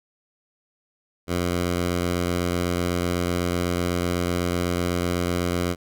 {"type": "tone", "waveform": "10% pulse", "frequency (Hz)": 88, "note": "F2", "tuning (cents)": 14, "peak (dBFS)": -14, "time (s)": [1.27, 5.76], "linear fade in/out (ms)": 50, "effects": []}